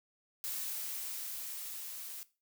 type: noise with level ramp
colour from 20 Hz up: blue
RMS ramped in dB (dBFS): -38 to -45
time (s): 0.44-2.23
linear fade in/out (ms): 0
effects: noise-tail reverb RT60 0.3 s tail -17 dB re dry